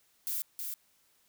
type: noise with echo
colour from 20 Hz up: violet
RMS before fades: -34 dBFS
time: 0.27-0.42 s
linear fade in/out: 0 ms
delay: 320 ms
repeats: 1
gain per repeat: -4 dB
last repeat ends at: 0.74 s
effects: white hiss -69 dBFS RMS until 1.28 s